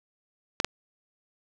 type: clicks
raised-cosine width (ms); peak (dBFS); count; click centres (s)
0.2; -6; 2; 0.601 / 0.646
effects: none

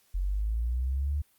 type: linear sweep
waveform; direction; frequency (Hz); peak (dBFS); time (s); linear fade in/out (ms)
sine; up; 44.11 to 74.6; -26; 0.14-1.22; 10
effects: white hiss -66 dBFS RMS until 1.38 s + Opus 48 kbps

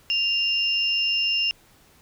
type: tone pair together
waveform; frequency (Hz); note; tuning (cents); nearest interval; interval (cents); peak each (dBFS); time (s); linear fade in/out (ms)
sine; 2794 / 5294; F7 / E8; 0 / +7; major seventh; 1107; -21 / -27; 0.1-1.51; 0
effects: pink hiss -56 dBFS RMS until 2.01 s

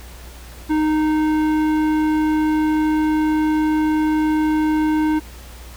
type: tone with tanh clipping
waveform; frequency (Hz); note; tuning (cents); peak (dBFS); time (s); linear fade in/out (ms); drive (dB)
sine; 308.8; D#4; -13; -17; 0.69-5.2; 20; 14
effects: added 60 Hz sine -36 dBFS peak until 5.76 s + pink hiss -42 dBFS RMS until 5.76 s

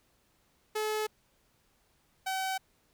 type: tone pair in turn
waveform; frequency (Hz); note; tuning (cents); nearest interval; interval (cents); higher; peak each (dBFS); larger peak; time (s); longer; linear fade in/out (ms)
sawtooth; 429.5 / 761.8; A4 / G5; -42 / -50; minor seventh; 992; second; -26 / -27; first; 0.75-1.07 / 2.26-2.58; neither; 10
effects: pink hiss -70 dBFS RMS until 2.93 s

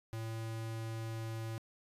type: tone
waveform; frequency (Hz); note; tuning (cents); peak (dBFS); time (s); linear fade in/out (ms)
square; 112.6; A2; +40; -39; 0.13-1.58; 0
effects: resampled to 32000 Hz + 13-bit

